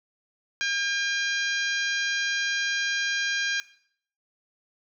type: harmonic tone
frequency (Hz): 805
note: G5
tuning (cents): +46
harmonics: 2 / 3 / 4 / 5 / 6 / 7 / 8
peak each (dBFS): -27 / -31 / -33 / -35 / -37 / -38 / -39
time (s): 0.61-3.6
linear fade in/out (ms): 0
effects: noise-tail reverb RT60 0.6 s tail -18 dB re dry